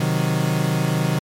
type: chord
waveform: 40% pulse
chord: C diminished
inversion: none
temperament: equal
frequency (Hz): 130.81 / 155.56 / 185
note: C3 / Eb3 / Gb3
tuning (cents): 0 / 0 / 0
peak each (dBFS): -22 / -20 / -24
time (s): 0-1.19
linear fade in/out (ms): 5
effects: MP3 64 kbps